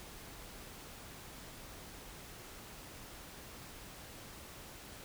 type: silence
effects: pink hiss -51 dBFS RMS until 5.04 s